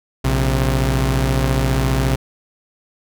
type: tone pair together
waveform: sawtooth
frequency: 59.38 / 133.3 Hz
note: A#1 / C3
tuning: +33 / +33 cents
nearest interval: octave + major second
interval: 1400 cents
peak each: -14 dBFS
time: 0.24-2.16 s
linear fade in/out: 10 ms
effects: none